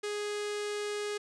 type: tone with notch filter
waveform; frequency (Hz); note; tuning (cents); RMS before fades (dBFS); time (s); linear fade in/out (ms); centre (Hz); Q
sawtooth; 415.3; G#4; 0; -35; 0.03-1.18; 10; 910; 1.6
effects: resampled to 22050 Hz + 11-bit